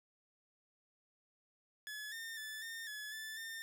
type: tone with pitch steps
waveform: sawtooth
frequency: 1708 / 1817 / 1745 / 1820 / 1707 / 1753 / 1809 Hz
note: G#6 / A#6 / A6 / A#6 / G#6 / A6 / A6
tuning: +48 / -45 / -15 / -42 / +47 / -7 / +48 cents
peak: -40 dBFS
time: 1.87-3.62 s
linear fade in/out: 0 ms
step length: 250 ms
effects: none